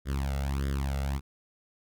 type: tone with flanger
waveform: sawtooth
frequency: 68.7 Hz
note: C#2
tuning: 15 cents flat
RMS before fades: -30 dBFS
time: 0.05-1.21 s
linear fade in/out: 50 ms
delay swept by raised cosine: 0.58 to 1.48 ms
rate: 1.6 Hz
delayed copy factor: +1
effects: none